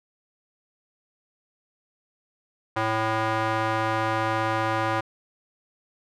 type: tone with band-pass filter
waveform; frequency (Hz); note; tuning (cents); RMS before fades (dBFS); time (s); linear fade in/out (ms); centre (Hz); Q
square; 110.6; A2; +9; -25; 2.76-5.01; 10; 1100; 1.2
effects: none